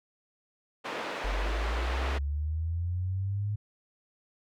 pink band-pass noise, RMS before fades -36 dBFS, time 0.84-2.19 s, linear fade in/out 20 ms, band 380 to 2600 Hz, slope 12 dB/octave
sine linear sweep, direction up, 44.85 to 105.3 Hz, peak -28 dBFS, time 1.24-3.56 s, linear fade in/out 10 ms
effects none

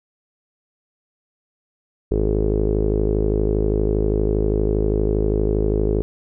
sawtooth tone with low-pass filter, 52.5 Hz, G#1, 19 cents sharp, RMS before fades -19 dBFS, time 2.11-6.02 s, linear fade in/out 0 ms, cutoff 410 Hz, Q 6.8, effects none

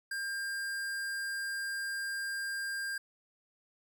square tone, 1600 Hz, G6, 35 cents sharp, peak -35 dBFS, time 0.11-2.98 s, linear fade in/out 5 ms, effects none

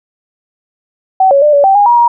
sine tone with pitch steps, 760 / 557 / 596 / 570 / 777 / 818 / 955 / 948 Hz, F#5 / C#5 / D5 / C#5 / G5 / G#5 / A#5 / A#5, +46 / +8 / +25 / +48 / -16 / -26 / +42 / +29 cents, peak -4 dBFS, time 1.2-2.08 s, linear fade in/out 5 ms, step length 110 ms, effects none

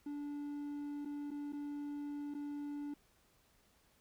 triangle tone with dropouts, 290.1 Hz, D4, 21 cents flat, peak -38 dBFS, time 0.06-2.94 s, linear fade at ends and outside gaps 5 ms, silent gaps 1.05-1.056 / 1.307-1.313 / 1.524-1.531 / 2.341-2.348 s, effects pink hiss -71 dBFS RMS until 4 s

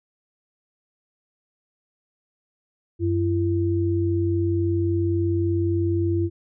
sine tone pair together, 94.4 / 338 Hz, F#2 / E4, +35 / +43 cents, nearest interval octave + minor seventh, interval 2208 cents, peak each -22 dBFS, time 2.99-6.3 s, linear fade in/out 50 ms, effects none

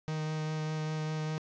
45% pulse tone with vibrato, 155.5 Hz, D#3, 1 cent flat, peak -32 dBFS, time 0.08-1.38 s, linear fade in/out 0 ms, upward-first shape sine, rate 5 Hz, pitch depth 10 cents each way, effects resampled to 16000 Hz + 10-bit

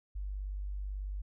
sine tone, 49.11 Hz, G1, 4 cents sharp, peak -35 dBFS, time 0.15-1.22 s, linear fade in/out 10 ms, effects none

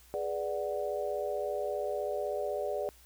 sine chord, G# half-diminished seventh, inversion none, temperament equal with one note detuned, 415.3 / 491 / 587.3 / 740 Hz, G#4 / B4 / D5 / F#5, 0 / -10 / 0 / 0 cents, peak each -36 / -39 / -34 / -40 dBFS, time 0.14-2.89 s, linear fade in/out 0 ms, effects added 60 Hz sine -59 dBFS peak until 3.05 s + white hiss -60 dBFS RMS until 3.05 s

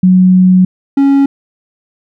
sine / triangle tone pair in turn, 184.4 / 276.9 Hz, F#3 / C#4, -6 / -2 cents, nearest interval perfect fifth, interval 704 cents, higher second, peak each -3 dBFS, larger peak neither, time 0.03-0.65 / 0.97-1.26 s, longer first, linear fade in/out 5 ms, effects none

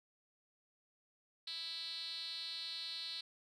5% pulse tone with band-pass filter, 329.6 Hz, E4, in tune, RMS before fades -44 dBFS, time 1.47-3.21 s, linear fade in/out 5 ms, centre 4100 Hz, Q 8.4, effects none

